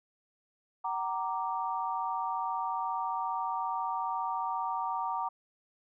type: chord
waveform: sine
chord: Gb augmented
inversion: none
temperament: equal with one note detuned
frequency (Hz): 757.7 / 932.3 / 1174.7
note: Gb5 / Bb5 / D6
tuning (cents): +41 / 0 / 0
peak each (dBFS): -36 / -33 / -36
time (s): 0.84-5.29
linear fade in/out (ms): 10
effects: none